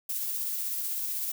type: noise with tremolo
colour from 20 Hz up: violet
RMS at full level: -31 dBFS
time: 0.09-1.32 s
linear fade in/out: 5 ms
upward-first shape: sine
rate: 16 Hz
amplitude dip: 25%
effects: none